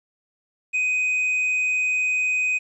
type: tone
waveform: triangle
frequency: 2504 Hz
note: D#7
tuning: 10 cents sharp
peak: -18 dBFS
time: 0.73-2.59 s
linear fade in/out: 20 ms
effects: resampled to 24000 Hz + 10-bit